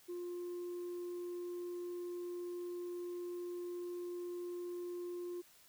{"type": "tone", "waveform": "sine", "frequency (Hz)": 352.5, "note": "F4", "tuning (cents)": 16, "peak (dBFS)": -38, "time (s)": [0.08, 5.42], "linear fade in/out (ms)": 20, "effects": ["tanh soft clip ceiling -39 dBFS", "white hiss -64 dBFS RMS until 5.68 s"]}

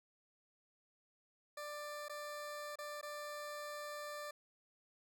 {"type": "tone with dropouts", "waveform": "20% pulse", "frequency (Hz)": 591, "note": "D5", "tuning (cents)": 11, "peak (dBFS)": -39, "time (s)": [1.57, 4.31], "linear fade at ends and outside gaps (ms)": 5, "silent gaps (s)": [[2.084, 2.095], [2.757, 2.786], [3.013, 3.028]], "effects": []}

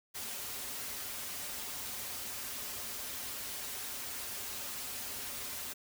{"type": "noise with comb filter", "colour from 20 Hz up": "white", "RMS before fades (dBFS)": -41, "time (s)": [0.14, 5.74], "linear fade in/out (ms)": 20, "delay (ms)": 6.1, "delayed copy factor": -0.65, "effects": []}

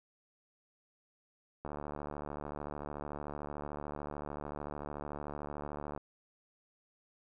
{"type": "click train", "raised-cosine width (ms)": 1, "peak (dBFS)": -27, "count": 319, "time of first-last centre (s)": [1.65, 5.977], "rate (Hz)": 73.5, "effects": []}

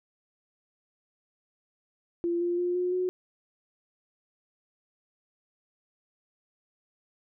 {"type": "tone with pitch steps", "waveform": "sine", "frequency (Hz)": [343.4, 348.8, 354.3, 359.8, 365.5], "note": ["F4", "F4", "F4", "F#4", "F#4"], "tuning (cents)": [-29, -2, 25, -48, -21], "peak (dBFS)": -25, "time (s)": [2.24, 3.09], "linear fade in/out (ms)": 0, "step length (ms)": 170, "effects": []}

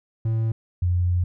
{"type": "tone pair in turn", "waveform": ["triangle", "sine"], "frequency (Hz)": [112.1, 88.78], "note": ["A2", "F2"], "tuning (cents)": [33, 29], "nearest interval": "major third", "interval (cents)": 404, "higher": "first", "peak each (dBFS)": -18, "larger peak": "neither", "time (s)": [[0.25, 0.52], [0.82, 1.24]], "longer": "second", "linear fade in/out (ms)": 5, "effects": []}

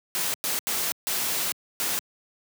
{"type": "noise bursts at uneven times", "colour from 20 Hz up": "white", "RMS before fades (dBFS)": -27, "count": 5, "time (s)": [[0.15, 0.34], [0.44, 0.59], [0.67, 0.92], [1.07, 1.52], [1.8, 1.99]], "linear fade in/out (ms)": 0, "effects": ["high-pass 150 Hz 12 dB/octave"]}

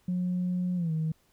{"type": "tone with pitch glide", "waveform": "sine", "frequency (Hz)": [180, 158.52], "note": ["F#3", "D#3"], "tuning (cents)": [-47, 33], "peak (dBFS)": -25, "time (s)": [0.08, 1.12], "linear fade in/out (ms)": 5, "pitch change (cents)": -220, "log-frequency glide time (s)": [0.76, 0.92], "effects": ["tanh soft clip ceiling -23 dBFS", "pink hiss -67 dBFS RMS until 1.32 s"]}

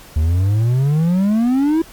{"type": "exponential sweep", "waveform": "triangle", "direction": "up", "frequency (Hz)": [74.7, 333.8], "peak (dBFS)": -10, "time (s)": [0.16, 1.82], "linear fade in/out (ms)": 5, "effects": ["pink hiss -41 dBFS RMS until 1.92 s", "MP3 96 kbps"]}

